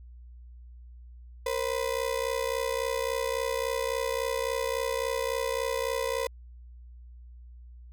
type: ring-modulated tone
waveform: 35% pulse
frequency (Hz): 499.8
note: B4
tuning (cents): +21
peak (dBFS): -23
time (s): 1.46-6.27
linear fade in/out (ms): 2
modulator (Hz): 31.8
effects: added 60 Hz sine -45 dBFS peak until 7.92 s